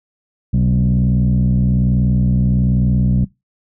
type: tone with frequency modulation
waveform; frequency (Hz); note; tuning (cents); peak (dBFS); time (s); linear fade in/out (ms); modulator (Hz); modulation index
sine; 130.81; C3; 0; -10; 0.53-3.25; 10; 61.2; 1.2
effects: noise-tail reverb RT60 0.2 s tail -21 dB re dry + tanh soft clip ceiling -8 dBFS